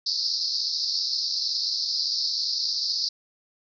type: band-pass noise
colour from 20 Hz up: white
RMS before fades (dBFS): -27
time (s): 0.06-3.09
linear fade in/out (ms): 5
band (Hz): 4200 to 5300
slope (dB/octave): 96
effects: none